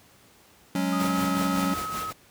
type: chord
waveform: square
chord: F# suspended second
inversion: none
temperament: equal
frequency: 185 / 207.7 / 277.2 Hz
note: F#3 / G#3 / C#4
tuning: 0 / 0 / 0 cents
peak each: -28 / -33 / -28 dBFS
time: 0.75-1.74 s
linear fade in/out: 2 ms
type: tone with pitch glide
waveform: sine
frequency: 1244.5 to 1278 Hz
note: D#6 to D#6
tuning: 0 to +46 cents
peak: -30 dBFS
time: 0.92-2.11 s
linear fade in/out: 10 ms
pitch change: +46 cents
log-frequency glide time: 1.02-1.1 s
type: noise with tremolo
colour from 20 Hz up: pink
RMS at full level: -33 dBFS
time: 0.99-2.13 s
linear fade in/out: 10 ms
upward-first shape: sine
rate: 5.3 Hz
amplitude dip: 60%
effects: pink hiss -56 dBFS RMS until 2.3 s + high-pass 80 Hz 12 dB/octave